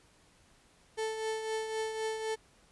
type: tone with tremolo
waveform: 35% pulse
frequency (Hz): 440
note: A4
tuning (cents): 0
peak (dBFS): -29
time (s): 0.97-2.36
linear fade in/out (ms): 20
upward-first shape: triangle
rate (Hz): 3.9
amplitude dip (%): 55
effects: pink hiss -64 dBFS RMS until 2.71 s + resampled to 24000 Hz